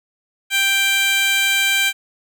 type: tone with high-pass filter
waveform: 15% pulse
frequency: 786 Hz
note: G5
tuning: 4 cents sharp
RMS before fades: -17 dBFS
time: 0.5-1.93 s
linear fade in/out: 50 ms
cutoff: 2100 Hz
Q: 1.2
effects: none